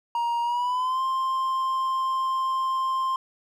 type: tone with pitch glide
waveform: triangle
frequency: 942 to 1051.3 Hz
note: A#5 to C6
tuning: +18 to +8 cents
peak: -21 dBFS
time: 0.15-3.16 s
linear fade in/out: 2 ms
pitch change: +190 cents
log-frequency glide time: 0.42-1.02 s
effects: none